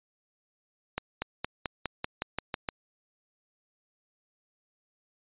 accelerating click train, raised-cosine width 0.3 ms, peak -14 dBFS, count 10, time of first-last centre 0.98-2.688 s, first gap 240 ms, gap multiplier 0.94, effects resampled to 8000 Hz

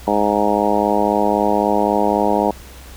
harmonic tone, 103.83 Hz, G#2, in tune, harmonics 2 / 3 / 4 / 5 / 6 / 7 / 8 / 9, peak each -22 / -22 / -22 / -22 / -22 / -22 / -22 / -22 dBFS, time 0.07-2.51 s, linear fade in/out 5 ms, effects added 64 Hz sine -37 dBFS peak until 2.96 s + pink hiss -41 dBFS RMS until 2.96 s

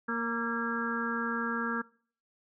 harmonic tone with a mistuned harmonic, 233.1 Hz, A#3, in tune, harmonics 1 / 2 / 4 / 5 / 6 / 7, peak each -34 / -39 / -41 / -40 / -35 / -35 dBFS, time 0.08-1.82 s, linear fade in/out 10 ms, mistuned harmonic 6, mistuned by -41 cents, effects noise-tail reverb RT60 0.5 s tail -23 dB re dry

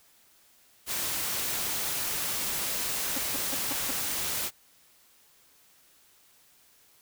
white noise, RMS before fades -31 dBFS, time 0.86-4.51 s, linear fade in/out 50 ms
sawtooth tone bursts, 273.2 Hz, C#4, 25 cents flat, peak -28 dBFS, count 5, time 3.16-3.91 s, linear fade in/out 5 ms, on 22 ms, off 160 ms
effects white hiss -61 dBFS RMS until 7.01 s

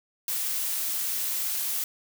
blue noise, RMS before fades -29 dBFS, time 0.28-1.84 s, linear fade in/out 2 ms, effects none

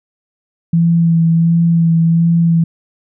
sine tone with vibrato, 166.6 Hz, E3, 19 cents sharp, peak -8 dBFS, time 0.73-2.64 s, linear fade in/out 5 ms, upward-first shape sine, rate 1.4 Hz, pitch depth 19 cents each way, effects none

